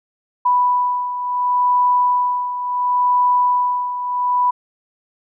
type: beating tone pair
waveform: sine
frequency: 987.8 / 988.51 Hz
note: B5 / B5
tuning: 0 / +1 cents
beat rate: 0.71 Hz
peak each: -15 / -21 dBFS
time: 0.45-4.51 s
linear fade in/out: 10 ms
effects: none